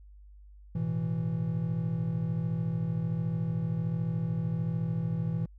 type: chord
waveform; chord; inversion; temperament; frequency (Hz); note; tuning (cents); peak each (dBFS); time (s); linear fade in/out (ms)
triangle; A suspended second; none; equal; 110 / 123.47 / 164.81; A2 / B2 / E3; 0 / 0 / 0; -34 / -32 / -28; 0.75-5.46; 5
effects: added 50 Hz sine -49 dBFS peak until 5.58 s